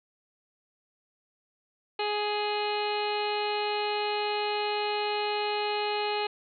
harmonic tone, 417.2 Hz, G#4, 8 cents sharp, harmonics 1 / 2 / 3 / 4 / 5 / 6 / 7 / 8 / 9 / 10, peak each -31 / -31 / -40 / -43 / -42 / -37 / -38 / -48 / -45 / -39 dBFS, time 1.99-6.27 s, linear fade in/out 5 ms, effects none

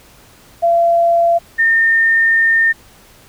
sine tone pair in turn, 681 / 1818.1 Hz, F5 / A#6, -44 / -44 cents, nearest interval octave + perfect fourth, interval 1700 cents, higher second, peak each -9 dBFS, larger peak neither, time 0.62-1.39 / 1.58-2.73 s, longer second, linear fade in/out 20 ms, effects pink hiss -45 dBFS RMS until 3.28 s

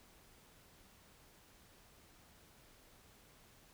silence, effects pink hiss -64 dBFS RMS until 3.73 s

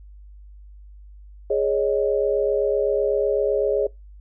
sine chord, Ab suspended fourth, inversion none, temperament equal, 415.3 / 554.4 / 622.3 Hz, Ab4 / Db5 / Eb5, 0 / 0 / 0 cents, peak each -21 / -22 / -26 dBFS, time 1.5-3.87 s, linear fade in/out 5 ms, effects noise-tail reverb RT60 0.2 s tail -24 dB re dry + added 50 Hz sine -41 dBFS peak until 4.2 s

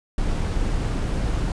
brown noise, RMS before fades -23 dBFS, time 0.18-1.52 s, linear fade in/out 2 ms, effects resampled to 22050 Hz

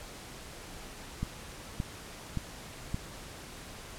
click train, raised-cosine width 5 ms, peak -19 dBFS, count 4, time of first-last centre 1.23-2.944 s, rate 1.75 Hz, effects pink hiss -46 dBFS RMS until 3.98 s + low-pass 11000 Hz 12 dB/octave

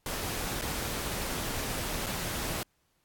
pink noise with dropouts, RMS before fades -34 dBFS, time 0.06-2.63 s, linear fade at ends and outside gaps 1 ms, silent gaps 0.613-0.619 / 2.062-2.066 s, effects pink hiss -73 dBFS RMS until 3.04 s + AAC 64 kbps

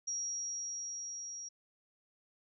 sine tone with level ramp, 5670 Hz, F8, 25 cents sharp, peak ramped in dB -34 to -42 dBFS, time 0.07-1.49 s, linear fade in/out 10 ms, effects none

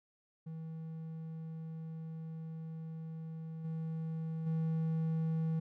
triangle tone with level steps, 161.1 Hz, E3, 39 cents flat, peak -39 / -34 / -29 dBFS, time 0.46-5.6 s, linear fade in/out 10 ms, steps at 3.64 / 4.46 s, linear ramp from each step 10 ms, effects none

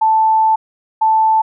sine tone pair in turn, 880 / 880 Hz, A5 / A5, 0 / 0 cents, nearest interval unison, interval 0 cents, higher neither, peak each -9 dBFS, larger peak neither, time 0.01-0.56 / 1.01-1.42 s, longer first, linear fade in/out 10 ms, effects none

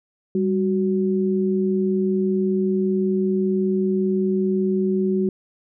sine tone pair together, 196.9 / 371.7 Hz, G3 / F#4, +8 / +8 cents, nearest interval major seventh, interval 1100 cents, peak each -20 / -21 dBFS, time 0.35-5.29 s, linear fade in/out 2 ms, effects none

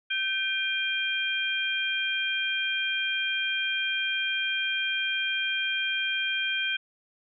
sine tone cluster, 1546 / 2406 / 3193 Hz, G6 / D7 / G7, -24 / +41 / +31 cents, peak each -30 dBFS, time 0.1-6.77 s, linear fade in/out 10 ms, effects none

